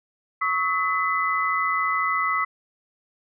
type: tone cluster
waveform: sine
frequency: 1114 / 1288 / 2012 Hz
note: C#6 / E6 / B6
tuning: +8 / -41 / +32 cents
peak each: -25 dBFS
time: 0.41-2.45 s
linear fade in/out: 10 ms
effects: none